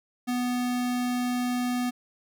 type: tone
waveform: square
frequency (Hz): 246.9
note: B3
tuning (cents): 0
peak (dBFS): -26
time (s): 0.27-1.91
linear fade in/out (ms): 20
effects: none